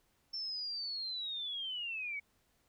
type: linear sweep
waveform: sine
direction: down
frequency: 5400 to 2211 Hz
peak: -37 dBFS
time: 0.33-2.2 s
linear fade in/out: 10 ms
effects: pink hiss -74 dBFS RMS until 2.68 s